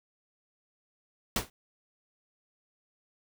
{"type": "noise with exponential decay", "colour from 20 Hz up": "pink", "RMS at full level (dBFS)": -24, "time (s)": [1.36, 1.5], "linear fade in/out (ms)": 2, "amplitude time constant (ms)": 30, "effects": []}